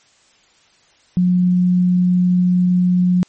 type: tone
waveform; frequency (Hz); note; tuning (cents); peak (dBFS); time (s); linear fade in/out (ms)
sine; 180; F#3; -47; -11; 1.17-3.23; 0
effects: white hiss -54 dBFS RMS until 3.28 s + MP3 32 kbps